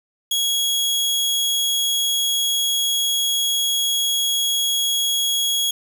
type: tone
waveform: sawtooth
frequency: 3322 Hz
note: G#7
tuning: in tune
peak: -15 dBFS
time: 0.31-5.71 s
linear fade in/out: 5 ms
effects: 7-bit